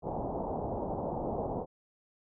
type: low-pass noise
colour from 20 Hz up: white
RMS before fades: -35 dBFS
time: 0.02-1.66 s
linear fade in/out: 50 ms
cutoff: 870 Hz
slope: 48 dB/octave
effects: none